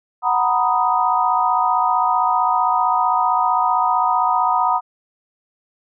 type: chord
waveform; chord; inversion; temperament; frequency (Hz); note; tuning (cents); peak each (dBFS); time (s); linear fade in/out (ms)
sine; B major seventh; second; equal; 740 / 932.3 / 987.8 / 1244.5; F#5 / A#5 / B5 / D#6; 0 / 0 / 0 / 0; -20; 0.22-4.81; 50
effects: none